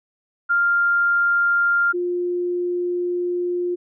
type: tone pair in turn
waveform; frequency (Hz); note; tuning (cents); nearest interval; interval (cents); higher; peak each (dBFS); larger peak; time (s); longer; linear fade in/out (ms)
sine; 1396.9 / 353.9; F6 / F4; 0 / +23; 2 octaves; 2377; first; -15 / -20; first; 0.49-1.93 / 1.93-3.76; second; 20
effects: none